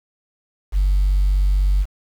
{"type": "tone", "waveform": "sine", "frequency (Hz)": 48, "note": "G1", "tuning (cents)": -36, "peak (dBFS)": -12, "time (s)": [0.72, 1.86], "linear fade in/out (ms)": 50, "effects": ["tanh soft clip ceiling -11 dBFS", "7-bit"]}